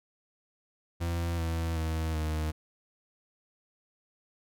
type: tone with pitch steps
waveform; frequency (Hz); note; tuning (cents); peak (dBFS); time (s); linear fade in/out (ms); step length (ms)
40% pulse; 84.9 / 82.48 / 80.13 / 77.85; F2 / E2 / E2 / D#2; -48 / +2 / -49 / +2; -28; 1-2.52; 20; 380
effects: none